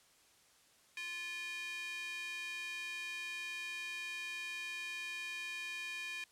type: tone with high-pass filter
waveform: square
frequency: 348.3 Hz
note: F4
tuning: 5 cents flat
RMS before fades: -43 dBFS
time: 0.97-6.24 s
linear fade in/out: 2 ms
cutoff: 2200 Hz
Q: 5.6
effects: white hiss -67 dBFS RMS until 6.31 s + low-pass 10000 Hz 12 dB/octave